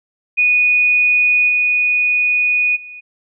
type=tone with level steps; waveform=sine; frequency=2475 Hz; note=D#7; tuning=10 cents flat; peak=-10 / -12 / -31 dBFS; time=0.37-3.01 s; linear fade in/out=20 ms; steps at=1.48 / 2.75 s; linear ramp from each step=20 ms; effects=none